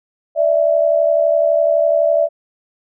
sine tone pair together, 587.3 / 659.2 Hz, D5 / E5, 0 / 0 cents, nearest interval major second, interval 200 cents, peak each -14 dBFS, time 0.35-2.29 s, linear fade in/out 50 ms, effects none

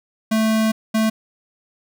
square tone bursts at uneven times, 220 Hz, A3, in tune, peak -16 dBFS, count 2, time 0.31-0.72 / 0.94-1.1 s, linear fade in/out 10 ms, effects none

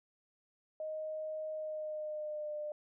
sine tone with pitch glide, 623 to 600 Hz, D#5 to D5, +2 to +37 cents, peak -37 dBFS, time 0.8-2.72 s, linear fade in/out 2 ms, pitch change -65 cents, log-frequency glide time 1.52-2.55 s, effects none

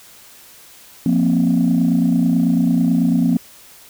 sine chord, F suspended fourth, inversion none, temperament just, 174.61 / 232.8 / 261.9 Hz, F3 / Bb3 / C4, 0 / -2 / +2 cents, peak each -16 dBFS, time 1.06-3.37 s, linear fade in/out 2 ms, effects tanh soft clip ceiling -7 dBFS + white hiss -44 dBFS RMS until 3.89 s

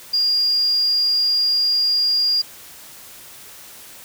sine tone, 4823 Hz, D8, 45 cents sharp, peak -15 dBFS, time 0.13-2.42 s, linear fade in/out 10 ms, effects white hiss -41 dBFS RMS until 4.04 s

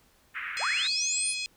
white band-pass noise, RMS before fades -36 dBFS, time 0.34-0.88 s, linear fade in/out 20 ms, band 1300 to 2400 Hz, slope 48 dB/octave
harmonic tone, 840 Hz, G#5, 19 cents sharp, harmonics 3 / 4 / 5 / 6 / 7 / 8 / 9 / 10, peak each -34 / -40 / -36 / -39 / -48 / -46 / -47 / -44 dBFS, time 0.57-1.46 s, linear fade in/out 0 ms
sine linear sweep, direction up, 393.4 to 10000 Hz, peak -27 dBFS, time 0.59-1.35 s, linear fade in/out 50 ms
effects pink hiss -63 dBFS RMS until 1.56 s

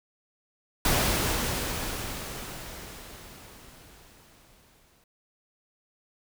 pink noise with exponential decay, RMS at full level -23 dBFS, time 0.85-5.04 s, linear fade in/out 2 ms, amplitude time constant 910 ms, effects none

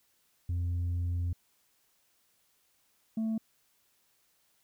sine tone pair in turn, 87.31 / 221.9 Hz, F2 / A3, 0 / +15 cents, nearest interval octave + major third, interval 1615 cents, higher second, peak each -26 dBFS, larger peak neither, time 0.49-1.33 / 3.17-3.38 s, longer first, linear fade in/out 5 ms, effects tanh soft clip ceiling -28 dBFS + white hiss -71 dBFS RMS until 4.63 s

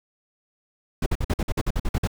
brown noise bursts, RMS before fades -22 dBFS, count 12, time 1.02-2.074 s, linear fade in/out 5 ms, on 42 ms, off 50 ms, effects none

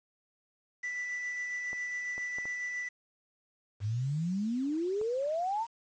triangle tone with tremolo, 1975.5 Hz, B6, in tune, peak -31 dBFS, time 0.83-2.89 s, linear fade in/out 10 ms, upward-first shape sine, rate 7.3 Hz, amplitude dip 25%
clicks, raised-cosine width 1 ms, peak -32 dBFS, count 5, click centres 1.731 / 2.18 / 2.385 / 2.455 / 5.014 s
sine exponential sweep, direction up, 98 to 954 Hz, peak -29 dBFS, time 3.8-5.67 s, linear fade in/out 50 ms
effects resampled to 16000 Hz + 9-bit

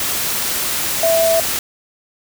sine tone in noise, 659.3 Hz, E5, in tune, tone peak -12 dBFS, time 1.03-1.4 s, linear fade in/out 2 ms, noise white, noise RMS -20 dBFS, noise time 0-1.59 s, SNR +5 dB, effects none

